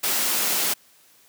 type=high-pass noise; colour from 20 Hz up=white; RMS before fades=-23 dBFS; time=0.03-0.74 s; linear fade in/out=10 ms; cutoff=170 Hz; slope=48 dB/octave; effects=white hiss -56 dBFS RMS until 1.28 s + high-pass 100 Hz 12 dB/octave

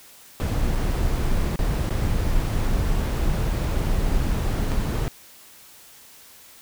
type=noise with dropouts; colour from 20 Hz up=brown; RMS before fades=-22 dBFS; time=0.4-5.08 s; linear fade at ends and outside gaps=0 ms; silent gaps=0.751-0.756 / 1.559-1.591 / 1.894-1.906 / 4.719-4.724 s; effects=white hiss -48 dBFS RMS until 6.61 s

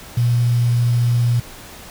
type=tone with quantisation; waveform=sine; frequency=120 Hz; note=B2; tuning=49 cents flat; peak=-13 dBFS; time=0.17-1.4 s; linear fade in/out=5 ms; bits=6; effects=pink hiss -38 dBFS RMS until 1.9 s

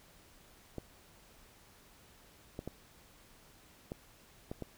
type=clicks; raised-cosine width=2 ms; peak=-26 dBFS; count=6; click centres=0.783 / 2.591 / 2.676 / 3.919 / 4.515 / 4.623 s; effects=pink hiss -61 dBFS RMS until 4.77 s

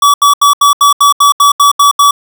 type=tone bursts; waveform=square; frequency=1143 Hz; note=D6; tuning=47 cents flat; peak=-4 dBFS; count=11; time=0.02-2.11 s; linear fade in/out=5 ms; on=120 ms; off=77 ms; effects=none

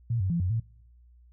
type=tone with pitch steps; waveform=sine; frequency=116.8 / 94.4 / 170.3 / 90.5 / 112.9 Hz; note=A#2 / F#2 / F3 / F#2 / A2; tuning=+4 / +35 / -43 / -38 / +45 cents; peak=-24 dBFS; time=0.1-0.6 s; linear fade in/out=5 ms; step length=100 ms; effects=noise-tail reverb RT60 0.9 s tail -26 dB re dry + added 60 Hz sine -53 dBFS peak until 1.32 s

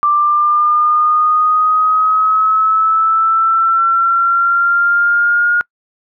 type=linear sweep; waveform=sine; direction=up; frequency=1177 to 1430 Hz; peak=-9 dBFS; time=0.03-5.61 s; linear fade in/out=0 ms; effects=noise-tail reverb RT60 0.1 s tail -26 dB re dry

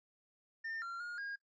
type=tone with pitch steps; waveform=triangle; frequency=1806 / 1377 / 1428 / 1627 Hz; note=A6 / F6 / F6 / G#6; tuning=+45 / -25 / +38 / -36 cents; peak=-38 dBFS; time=0.64-1.36 s; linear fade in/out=10 ms; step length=180 ms; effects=noise-tail reverb RT60 0.1 s tail -19 dB re dry + resampled to 16000 Hz

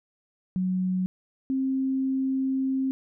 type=tone pair in turn; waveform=sine; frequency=184.9 / 265.4 Hz; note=F#3 / C4; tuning=-1 / +25 cents; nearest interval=tritone; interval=626 cents; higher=second; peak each=-23 dBFS; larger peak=neither; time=0.56-1.06 / 1.5-2.91 s; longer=second; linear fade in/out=0 ms; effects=none

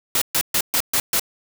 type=noise bursts; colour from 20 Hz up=white; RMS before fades=-19 dBFS; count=6; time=0.15-1.196 s; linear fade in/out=2 ms; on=66 ms; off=130 ms; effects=none

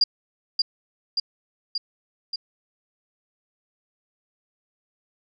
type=tone with echo; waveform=sine; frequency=4818 Hz; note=D8; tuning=43 cents sharp; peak=-14 dBFS; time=0.01-0.04 s; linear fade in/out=5 ms; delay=580 ms; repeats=4; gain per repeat=-3 dB; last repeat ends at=2.36 s; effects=none

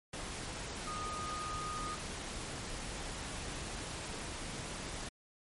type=tone in noise; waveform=sine; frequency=1235 Hz; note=D#6; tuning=13 cents flat; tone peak=-39 dBFS; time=0.87-1.95 s; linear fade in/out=5 ms; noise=pink; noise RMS=-42 dBFS; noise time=0.13-5.09 s; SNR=0 dB; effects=MP3 48 kbps

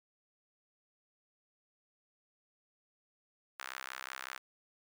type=tone with high-pass filter; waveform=sawtooth; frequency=65.41 Hz; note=C2; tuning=in tune; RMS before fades=-45 dBFS; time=3.59-4.38 s; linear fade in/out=5 ms; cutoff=1400 Hz; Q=1.8; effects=none

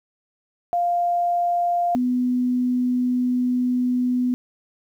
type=tone pair in turn; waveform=sine; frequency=698.5 / 249 Hz; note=F5 / B3; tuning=0 / +14 cents; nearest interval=octave + tritone; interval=1786 cents; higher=first; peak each=-18 dBFS; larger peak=neither; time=0.73-1.95 / 1.95-4.34 s; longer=second; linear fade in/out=0 ms; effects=9-bit

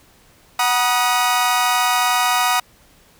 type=chord; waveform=sawtooth; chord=B major; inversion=second; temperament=equal with one note detuned; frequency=740 / 963 / 1244.5 Hz; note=F#5 / B5 / D#6; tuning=0 / -44 / 0 cents; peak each=-16 dBFS; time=0.59-2.6 s; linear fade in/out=5 ms; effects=pink hiss -52 dBFS RMS until 3.19 s

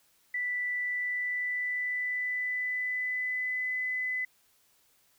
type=tone with pitch glide; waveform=sine; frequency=1975.5 to 2010 Hz; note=B6 to B6; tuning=0 to +30 cents; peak=-29 dBFS; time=0.34-4.25 s; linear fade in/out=5 ms; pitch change=+30 cents; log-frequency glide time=0.77-3.72 s; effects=white hiss -67 dBFS RMS until 5.18 s

